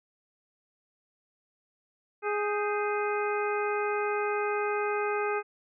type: harmonic tone with a mistuned harmonic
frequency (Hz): 415.3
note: G#4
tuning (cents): 0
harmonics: 1 / 2 / 3 / 4 / 5 / 6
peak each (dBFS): -29 / -34 / -34 / -37 / -40 / -39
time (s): 2.22-5.43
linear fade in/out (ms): 50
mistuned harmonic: 4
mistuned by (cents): -100
effects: none